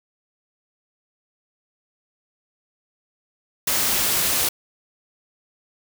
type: noise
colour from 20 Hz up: white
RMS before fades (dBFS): -21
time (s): 3.67-4.49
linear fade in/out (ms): 5
effects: none